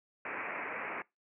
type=low-pass noise; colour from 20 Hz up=white; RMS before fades=-39 dBFS; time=0.25-1.02 s; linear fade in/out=2 ms; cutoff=2500 Hz; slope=96 dB/octave; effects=noise-tail reverb RT60 0.2 s tail -23 dB re dry + high-pass 300 Hz 12 dB/octave